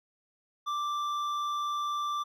triangle tone with hard clipping, 1176 Hz, D6, 2 cents sharp, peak -31 dBFS, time 0.66-2.24 s, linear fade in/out 20 ms, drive 11 dB, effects none

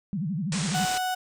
sine tone with vibrato, 174.61 Hz, F3, in tune, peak -26 dBFS, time 0.13-0.85 s, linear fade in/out 0 ms, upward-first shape sine, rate 12 Hz, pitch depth 300 cents each way
white low-pass noise, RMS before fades -33 dBFS, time 0.52-0.98 s, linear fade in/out 2 ms, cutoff 9000 Hz, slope 96 dB/octave
35% pulse tone, 740 Hz, F#5, in tune, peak -24 dBFS, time 0.74-1.15 s, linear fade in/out 10 ms
effects none

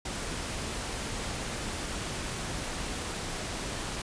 pink noise, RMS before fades -35 dBFS, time 0.05-4.02 s, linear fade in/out 5 ms, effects resampled to 22050 Hz

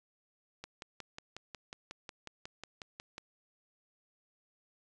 click train, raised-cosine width 0.2 ms, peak -26 dBFS, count 15, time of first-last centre 0.64-3.181 s, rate 5.51 Hz, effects resampled to 24000 Hz

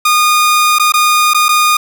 sawtooth tone with dropouts, 1224 Hz, D#6, 29 cents flat, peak -4 dBFS, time 0.05-1.77 s, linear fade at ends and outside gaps 5 ms, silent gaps 0.786-0.796 / 0.922-0.938 / 1.336-1.345 / 1.484-1.489 s, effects none

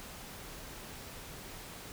silence, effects pink hiss -47 dBFS RMS until 1.92 s

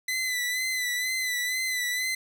sawtooth tone with vibrato, 2008 Hz, B6, 28 cents sharp, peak -23 dBFS, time 0.08-2.15 s, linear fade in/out 5 ms, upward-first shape sine, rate 2.1 Hz, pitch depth 43 cents each way, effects none

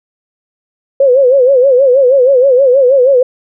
sine tone with vibrato, 523.3 Hz, C5, in tune, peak -4 dBFS, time 1-3.23 s, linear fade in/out 5 ms, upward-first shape sine, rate 6.3 Hz, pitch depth 120 cents each way, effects none

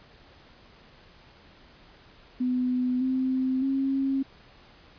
sine tone with pitch steps, 251.2 / 259.9 / 270.2 Hz, B3 / C4 / C#4, +30 / -11 / -44 cents, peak -23 dBFS, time 2.4-4.23 s, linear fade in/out 10 ms, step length 610 ms, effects pink hiss -54 dBFS RMS until 4.98 s + resampled to 11025 Hz

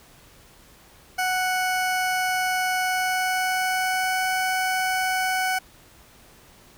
20% pulse tone with pitch glide, 740 to 747.3 Hz, F#5 to F#5, 0 to +17 cents, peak -17 dBFS, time 1.18-5.59 s, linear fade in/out 10 ms, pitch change +17 cents, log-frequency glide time 2.83-4.26 s, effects pink hiss -52 dBFS RMS until 6.77 s

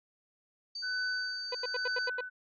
sine tone, 4613 Hz, D8, 32 cents flat, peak -36 dBFS, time 0.75-2.09 s, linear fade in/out 5 ms
sine tone with tremolo, 1500 Hz, F#6, 23 cents sharp, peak -31 dBFS, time 0.82-2.3 s, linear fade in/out 20 ms, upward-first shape sine, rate 1.1 Hz, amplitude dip 80%
30% pulse tone bursts, 496.1 Hz, B4, 8 cents sharp, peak -30 dBFS, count 7, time 1.52-2.209 s, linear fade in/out 5 ms, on 29 ms, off 81 ms
effects resampled to 11025 Hz

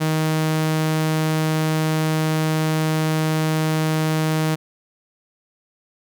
sawtooth tone, 157.1 Hz, D#3, 17 cents sharp, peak -14 dBFS, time 0-4.56 s, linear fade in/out 20 ms, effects none

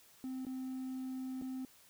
triangle tone with dropouts, 259.8 Hz, C4, 12 cents flat, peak -36 dBFS, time 0.24-1.65 s, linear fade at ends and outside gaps 1 ms, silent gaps 0.451-0.467 / 1.414-1.421 s, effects tanh soft clip ceiling -32 dBFS + white hiss -63 dBFS RMS until 1.89 s

